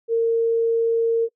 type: tone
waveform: sine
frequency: 458.6 Hz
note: A#4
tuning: 28 cents flat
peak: -16 dBFS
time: 0.08-1.29 s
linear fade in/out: 50 ms
effects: noise-tail reverb RT60 0.1 s tail -23 dB re dry